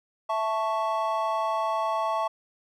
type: chord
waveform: triangle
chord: A major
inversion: second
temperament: equal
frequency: 659.3 / 880 / 1108.7 Hz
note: E5 / A5 / C#6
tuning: 0 / 0 / 0 cents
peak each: -27 dBFS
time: 0.29-2.28 s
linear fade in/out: 10 ms
effects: none